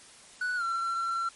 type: tone with pitch glide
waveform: triangle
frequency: 1480 to 1357.2 Hz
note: F#6 to F6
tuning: 0 to -50 cents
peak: -26 dBFS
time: 0.41-1.29 s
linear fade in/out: 5 ms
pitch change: -150 cents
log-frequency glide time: 0.56-0.63 s
effects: white hiss -52 dBFS RMS until 1.35 s + MP3 48 kbps